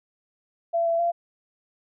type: tone with pitch steps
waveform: sine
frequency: 675 / 670 / 686 Hz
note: E5 / E5 / F5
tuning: +41 / +28 / -31 cents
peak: -20 dBFS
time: 0.73-1.12 s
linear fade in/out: 20 ms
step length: 130 ms
effects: none